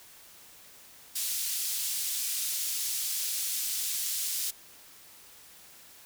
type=band-pass noise; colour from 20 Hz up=white; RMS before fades=-32 dBFS; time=1.15-4.51 s; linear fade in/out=10 ms; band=3800 to 15000 Hz; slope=12 dB/octave; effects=white hiss -53 dBFS RMS until 6.05 s